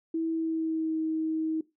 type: tone with pitch glide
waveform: sine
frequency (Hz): 325.8 to 317.6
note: E4 to D#4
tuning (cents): -20 to +36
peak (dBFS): -26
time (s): 0.14-1.61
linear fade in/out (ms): 5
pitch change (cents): -44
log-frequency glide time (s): 0.3-0.99
effects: noise-tail reverb RT60 0.2 s tail -18 dB re dry